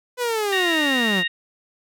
sawtooth linear sweep, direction down, 502 to 168.5 Hz, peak -17 dBFS, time 0.17-1.24 s, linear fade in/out 50 ms
harmonic tone, 932.3 Hz, A#5, in tune, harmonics 2 / 3 / 4, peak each -22 / -26 / -28 dBFS, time 0.52-1.28 s, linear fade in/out 10 ms
effects none

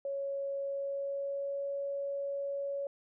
sine tone with pitch glide, 554.4 to 559.5 Hz, C#5 to C#5, 0 to +16 cents, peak -33 dBFS, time 0.05-2.87 s, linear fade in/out 2 ms, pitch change +16 cents, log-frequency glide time 0.57-1.69 s, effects none

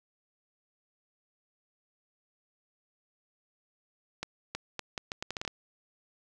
accelerating click train, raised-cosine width 0.2 ms, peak -17 dBFS, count 11, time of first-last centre 4.23-5.478 s, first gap 320 ms, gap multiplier 0.76, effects none

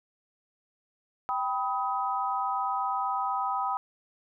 sine chord, G augmented, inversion none, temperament equal with one note detuned, 784 / 987.8 / 1263.3 Hz, G5 / B5 / D#6, 0 / 0 / +26 cents, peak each -31 dBFS, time 1.29-3.77 s, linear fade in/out 0 ms, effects none

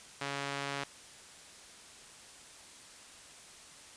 sawtooth tone with band-pass filter, 140.2 Hz, C#3, 20 cents sharp, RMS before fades -38 dBFS, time 0.21-0.84 s, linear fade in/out 5 ms, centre 2300 Hz, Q 0.55, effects white hiss -53 dBFS RMS until 3.96 s + resampled to 22050 Hz

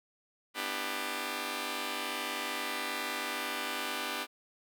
5% pulse chord, E minor seventh, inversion second, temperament just, 247.2 / 296.7 / 329.6 / 395.6 Hz, B3 / D4 / E4 / G4, +2 / +18 / 0 / +16 cents, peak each -29 / -28 / -33 / -28 dBFS, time 0.54-4.27 s, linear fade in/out 50 ms, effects none

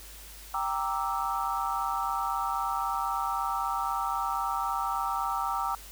sine chord, E half-diminished seventh, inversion first, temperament equal, 784 / 932.3 / 1174.7 / 1318.5 Hz, G5 / Bb5 / D6 / E6, 0 / 0 / 0 / 0 cents, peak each -33 dBFS, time 0.54-5.75 s, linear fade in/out 2 ms, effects added 50 Hz sine -48 dBFS peak until 5.91 s + white hiss -48 dBFS RMS until 5.91 s

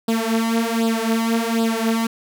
sawtooth tone with flanger, 227.2 Hz, A#3, 44 cents flat, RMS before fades -20 dBFS, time 0.08-2.07 s, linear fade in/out 5 ms, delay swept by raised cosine 0.23 to 5.43 ms, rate 1.3 Hz, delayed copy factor +0.8, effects none

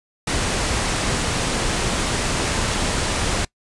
pink low-pass noise, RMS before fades -22 dBFS, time 0.27-3.45 s, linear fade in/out 5 ms, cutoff 10000 Hz, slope 48 dB/octave, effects noise-tail reverb RT60 0.1 s tail -23 dB re dry + resampled to 24000 Hz

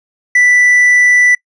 triangle tone, 1975.5 Hz, B6, in tune, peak -4 dBFS, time 0.35-1.35 s, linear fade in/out 5 ms, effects noise-tail reverb RT60 0.1 s tail -26 dB re dry + resampled to 24000 Hz

